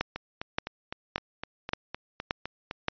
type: two click trains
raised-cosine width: 0.3 ms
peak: -18 / -10 dBFS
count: 11 / 6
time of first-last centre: 0.16-2.711 / 0.01-2.884 s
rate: 3.92 / 1.74 Hz
effects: resampled to 11025 Hz